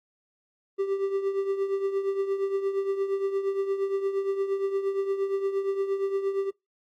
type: tone with tremolo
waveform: triangle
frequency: 392 Hz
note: G4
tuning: in tune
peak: -20 dBFS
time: 0.78-6.51 s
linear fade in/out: 20 ms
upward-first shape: triangle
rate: 8.6 Hz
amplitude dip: 70%
effects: noise-tail reverb RT60 0.2 s tail -26 dB re dry + AAC 48 kbps